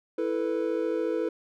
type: chord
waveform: triangle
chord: E suspended fourth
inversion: none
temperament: equal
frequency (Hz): 329.6 / 440 / 493.9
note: E4 / A4 / B4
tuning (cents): 0 / 0 / 0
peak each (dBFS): -28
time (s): 0.18-1.29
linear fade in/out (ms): 5
effects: none